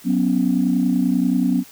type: chord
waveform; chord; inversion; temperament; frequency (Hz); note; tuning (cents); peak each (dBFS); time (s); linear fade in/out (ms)
sine; F# suspended fourth; none; equal; 185 / 246.9 / 277.2; F#3 / B3 / C#4; 0 / 0 / 0; -20 / -18 / -20; 0.04-1.64; 50
effects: tanh soft clip ceiling -7 dBFS + white hiss -45 dBFS RMS until 1.71 s